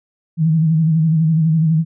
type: tone with vibrato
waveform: sine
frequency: 160 Hz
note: D#3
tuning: 49 cents sharp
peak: -11 dBFS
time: 0.37-1.85 s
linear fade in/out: 50 ms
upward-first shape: sine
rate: 12 Hz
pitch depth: 62 cents each way
effects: none